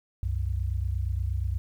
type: tone pair together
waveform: sine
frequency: 65.31 / 93.8 Hz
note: C2 / F#2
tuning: -3 / +24 cents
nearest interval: tritone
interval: 627 cents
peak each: -28 / -29 dBFS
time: 0.23-1.58 s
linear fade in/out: 0 ms
effects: 10-bit